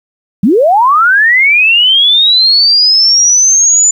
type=linear sweep; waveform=sine; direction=up; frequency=170 to 7070 Hz; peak=-4 dBFS; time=0.43-3.91 s; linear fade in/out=5 ms; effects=7-bit